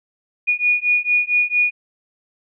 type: beating tone pair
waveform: sine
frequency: 2450 / 2454.4 Hz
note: D#7 / D#7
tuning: -27 / -24 cents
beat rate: 4.4 Hz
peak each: -18 dBFS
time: 0.47-1.71 s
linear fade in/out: 20 ms
effects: none